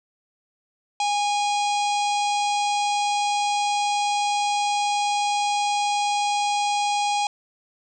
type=harmonic tone; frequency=821 Hz; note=G#5; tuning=20 cents flat; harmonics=1 / 3 / 4 / 5 / 6 / 7 / 8 / 9 / 10; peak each=-21 / -31 / -33 / -35 / -37 / -38 / -39 / -40 / -41 dBFS; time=1-7.27 s; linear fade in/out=2 ms; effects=none